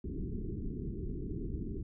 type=low-pass noise; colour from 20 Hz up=pink; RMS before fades=-38 dBFS; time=0.04-1.83 s; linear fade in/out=5 ms; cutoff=420 Hz; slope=96 dB/octave; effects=none